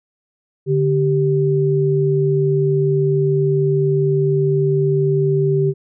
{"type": "tone pair together", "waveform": "sine", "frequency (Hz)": [145.5, 389.8], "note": ["D3", "G4"], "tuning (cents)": [-16, -10], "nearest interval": "octave + perfect fourth", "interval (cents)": 1706, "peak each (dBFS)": -16, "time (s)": [0.66, 5.74], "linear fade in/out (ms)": 50, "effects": []}